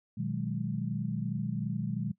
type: chord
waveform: sine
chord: G# minor seventh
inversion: first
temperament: equal with one note detuned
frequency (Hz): 121.63 / 155.56 / 185 / 207.7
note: B2 / D#3 / F#3 / G#3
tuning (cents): -26 / 0 / 0 / 0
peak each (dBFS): -36 / -36 / -36 / -36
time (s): 0.17-2.12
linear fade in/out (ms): 10
effects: noise-tail reverb RT60 0.1 s tail -20 dB re dry